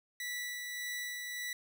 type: tone with tremolo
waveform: sawtooth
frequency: 1962 Hz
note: B6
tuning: 12 cents flat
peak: -33 dBFS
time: 0.2-1.53 s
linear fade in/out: 2 ms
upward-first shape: sine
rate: 1.7 Hz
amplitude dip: 30%
effects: none